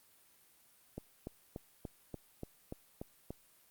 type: click train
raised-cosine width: 2 ms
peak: -28 dBFS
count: 9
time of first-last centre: 0.98-3.306 s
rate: 3.44 Hz
effects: white hiss -66 dBFS RMS until 3.7 s + Opus 32 kbps